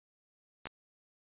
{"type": "clicks", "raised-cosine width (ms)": 0.3, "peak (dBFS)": -24, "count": 2, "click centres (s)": [0.656, 0.67], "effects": ["resampled to 8000 Hz"]}